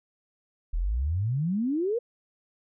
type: exponential sweep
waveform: sine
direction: up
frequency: 37.17 to 493.9 Hz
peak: -24 dBFS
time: 0.73-1.99 s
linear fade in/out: 10 ms
effects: none